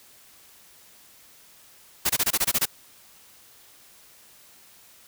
white noise bursts, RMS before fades -22 dBFS, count 9, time 2.05-2.657 s, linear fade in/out 10 ms, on 47 ms, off 23 ms, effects white hiss -53 dBFS RMS until 5.07 s

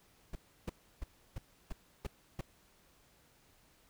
brown noise bursts, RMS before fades -38 dBFS, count 7, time 0.33-2.411 s, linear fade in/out 5 ms, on 23 ms, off 320 ms, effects pink hiss -67 dBFS RMS until 3.89 s

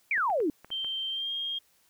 sine exponential sweep, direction down, 2430 to 277.2 Hz, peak -24 dBFS, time 0.11-0.5 s, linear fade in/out 2 ms
clicks, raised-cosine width 0.5 ms, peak -31 dBFS, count 6, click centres 0.178 / 0.301 / 0.403 / 0.646 / 0.704 / 0.846 s
sine tone with pitch glide, 3136 to 3230 Hz, G7 to G#7, 0 to -49 cents, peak -30 dBFS, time 0.71-1.59 s, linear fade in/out 10 ms, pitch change +51 cents, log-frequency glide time 1.1-1.32 s
effects white hiss -66 dBFS RMS until 1.89 s

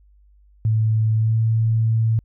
sine tone with pitch glide, 110 to 112.31 Hz, A2 to A2, 0 to +36 cents, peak -15 dBFS, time 0.65-2.19 s, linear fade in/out 0 ms, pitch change +36 cents, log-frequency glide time 1.16-1.39 s, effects added 50 Hz sine -50 dBFS peak until 2.24 s

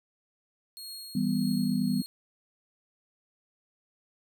sawtooth tone with tremolo, 4288 Hz, C8, 42 cents sharp, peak -36 dBFS, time 0.77-2.06 s, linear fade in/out 0 ms, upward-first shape triangle, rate 1.7 Hz, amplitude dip 50%
sine chord, E minor, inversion none, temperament just, 164.81 / 197.78 / 247.2 Hz, E3 / G3 / B3, 0 / +16 / +2 cents, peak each -32 / -28 / -28 dBFS, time 1.15-2.02 s, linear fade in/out 5 ms
effects none

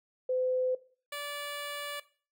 sine / 10% pulse tone pair in turn, 510 / 579.8 Hz, C5 / D5, -44 / -22 cents, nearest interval major second, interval 222 cents, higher second, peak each -27 / -28 dBFS, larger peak first, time 0.29-0.75 / 1.12-2 s, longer second, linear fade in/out 5 ms, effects noise-tail reverb RT60 0.4 s tail -17 dB re dry

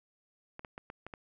clicks, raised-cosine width 0.5 ms, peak -28 dBFS, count 6, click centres 0.594 / 0.648 / 0.779 / 0.901 / 1.066 / 1.138 s, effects none

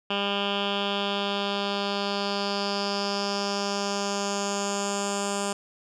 10% pulse tone with low-pass filter sweep, 200.6 Hz, G3, 40 cents sharp, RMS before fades -28 dBFS, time 0.1-5.53 s, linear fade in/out 5 ms, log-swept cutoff 3000 to 8000 Hz, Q 4.1, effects none

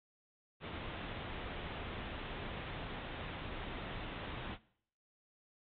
pink low-pass noise, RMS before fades -44 dBFS, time 0.6-4.58 s, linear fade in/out 50 ms, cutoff 3700 Hz, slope 96 dB/octave, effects noise-tail reverb RT60 0.6 s tail -19 dB re dry + AAC 32 kbps

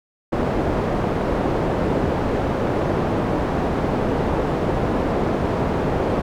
white low-pass noise, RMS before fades -21 dBFS, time 0.32-6.22 s, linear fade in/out 10 ms, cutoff 560 Hz, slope 12 dB/octave, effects none

